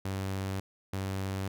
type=tone pair in turn; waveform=sawtooth; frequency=96.3 / 96.3 Hz; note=G2 / G2; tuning=-30 / -30 cents; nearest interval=unison; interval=0 cents; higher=neither; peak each=-28 dBFS; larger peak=neither; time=0.05-0.6 / 0.93-1.48 s; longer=neither; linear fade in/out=5 ms; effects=none